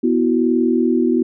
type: chord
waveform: sine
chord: B suspended fourth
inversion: none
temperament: just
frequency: 246.9 / 329.3 / 370.4 Hz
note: B3 / E4 / F#4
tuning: 0 / -2 / +2 cents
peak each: -16 / -18 / -19 dBFS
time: 0.03-1.23 s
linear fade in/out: 10 ms
effects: none